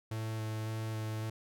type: tone with vibrato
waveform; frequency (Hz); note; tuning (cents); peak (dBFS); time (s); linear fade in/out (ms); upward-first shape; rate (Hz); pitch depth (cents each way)
45% pulse; 110; A2; 0; -35; 0.11-1.3; 5; square; 1.8; 11
effects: none